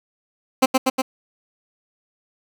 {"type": "tone with echo", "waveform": "15% pulse", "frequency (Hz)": 261.7, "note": "C4", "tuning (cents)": 0, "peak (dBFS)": -5, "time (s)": [0.62, 0.66], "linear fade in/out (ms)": 10, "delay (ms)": 120, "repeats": 3, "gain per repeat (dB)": -2, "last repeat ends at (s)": 1.02, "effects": []}